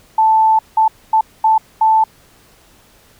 sine tone bursts at uneven times, 880 Hz, A5, in tune, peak -8 dBFS, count 5, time 0.18-0.59 / 0.77-0.88 / 1.13-1.21 / 1.44-1.58 / 1.81-2.04 s, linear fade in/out 5 ms, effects pink hiss -49 dBFS RMS until 3.19 s

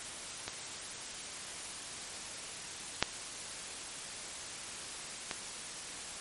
clicks, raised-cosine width 0.2 ms, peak -18 / -7 / -17 dBFS, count 3, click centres 0.48 / 3.026 / 5.312 s, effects white hiss -43 dBFS RMS until 6.2 s + MP3 48 kbps

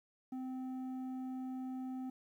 square tone with low-pass filter, 258.3 Hz, C4, 22 cents flat, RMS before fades -42 dBFS, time 0.32-2.1 s, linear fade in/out 5 ms, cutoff 590 Hz, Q 1.3, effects 12-bit

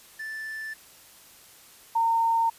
triangle / sine tone pair in turn, 1760 / 914.7 Hz, A6 / A#5, 0 / -33 cents, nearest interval major seventh, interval 1133 cents, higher first, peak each -31 / -20 dBFS, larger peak second, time 0.19-0.74 / 1.95-2.5 s, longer neither, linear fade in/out 10 ms, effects white hiss -52 dBFS RMS until 2.58 s + resampled to 32000 Hz

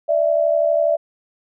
sine tone pair together, 589.8 / 662 Hz, D5 / E5, +7 / +7 cents, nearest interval major second, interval 200 cents, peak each -17 dBFS, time 0.08-0.97 s, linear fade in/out 20 ms, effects none

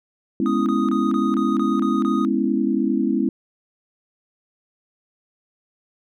sine chord, C# minor seventh, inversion second, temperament equal, 207.7 / 246.9 / 277.2 / 329.6 Hz, G#3 / B3 / C#4 / E4, 0 / 0 / 0 / 0 cents, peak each -23 dBFS, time 0.4-3.29 s, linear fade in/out 2 ms
triangle tone bursts, 1244.5 Hz, D#6, in tune, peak -24 dBFS, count 8, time 0.46-2.249 s, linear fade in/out 0 ms, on 200 ms, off 27 ms
effects none

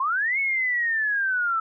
sine linear two-way sweep, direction up then down, 1015 to 2217 to 1309 Hz, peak -21 dBFS, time 0-1.6 s, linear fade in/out 5 ms, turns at 0.39 s, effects none

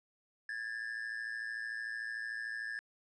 triangle ring-modulated tone, 1708 Hz, G#6, 48 cents sharp, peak -33 dBFS, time 0.49-2.79 s, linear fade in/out 0 ms, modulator 56.7 Hz, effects resampled to 22050 Hz + 12-bit

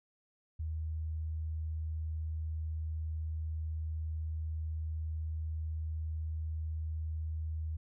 sine tone, 79 Hz, D#2, 27 cents sharp, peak -34 dBFS, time 0.59-7.77 s, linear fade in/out 10 ms, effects none

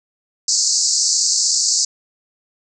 white band-pass noise, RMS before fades -17 dBFS, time 0.48-1.85 s, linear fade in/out 5 ms, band 4400 to 7700 Hz, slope 96 dB/octave, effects none

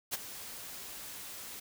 white noise with ADSR envelope, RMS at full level -32 dBFS, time 0.11-1.6 s, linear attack 29 ms, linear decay 23 ms, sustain -13 dB, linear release 8 ms, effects none

